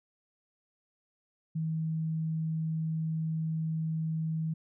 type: tone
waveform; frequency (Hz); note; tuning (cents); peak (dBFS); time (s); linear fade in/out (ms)
sine; 159.9; D#3; +48; -29; 1.55-4.54; 10
effects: none